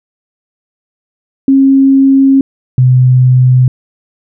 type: tone pair in turn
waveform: sine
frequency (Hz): 270.6 / 127.3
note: C#4 / C3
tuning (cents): -42 / -47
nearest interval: octave + minor second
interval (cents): 1305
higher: first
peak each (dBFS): -3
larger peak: neither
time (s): 1.48-2.41 / 2.78-3.68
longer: first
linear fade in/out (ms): 2
effects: none